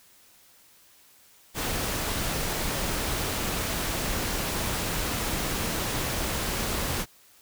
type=noise; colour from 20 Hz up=pink; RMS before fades=-29 dBFS; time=1.54-7.06 s; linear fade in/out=50 ms; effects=white hiss -57 dBFS RMS until 7.41 s